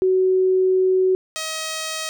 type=tone pair in turn; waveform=sine / 5% pulse; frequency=373.9 / 634.5 Hz; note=F#4 / D#5; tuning=+18 / +34 cents; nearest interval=major sixth; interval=916 cents; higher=second; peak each=-14 dBFS; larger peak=neither; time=0.02-1.15 / 1.36-2.09 s; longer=first; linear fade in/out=0 ms; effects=none